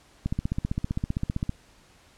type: click train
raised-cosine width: 5 ms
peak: -14 dBFS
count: 20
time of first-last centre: 0.26-1.494 s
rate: 15.4 Hz
effects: pink hiss -57 dBFS RMS until 2.17 s + low-pass 9000 Hz 12 dB/octave